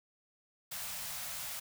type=band-stop noise; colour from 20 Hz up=white; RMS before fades=-41 dBFS; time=0.71-1.6 s; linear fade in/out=10 ms; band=210 to 550 Hz; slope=48 dB/octave; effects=none